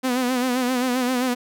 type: tone with vibrato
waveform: sawtooth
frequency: 251.6 Hz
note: B3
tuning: 32 cents sharp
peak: -16 dBFS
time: 0.03-1.35 s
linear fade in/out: 20 ms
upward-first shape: sine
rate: 7.6 Hz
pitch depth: 62 cents each way
effects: none